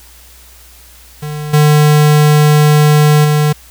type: tone with level steps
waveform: square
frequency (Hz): 150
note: D3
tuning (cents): +37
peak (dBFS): -20 / -6 / -9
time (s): 1.22-3.53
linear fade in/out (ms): 10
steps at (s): 1.53 / 3.24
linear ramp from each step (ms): 10
effects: added 60 Hz sine -41 dBFS peak until 3.7 s + white hiss -41 dBFS RMS until 3.7 s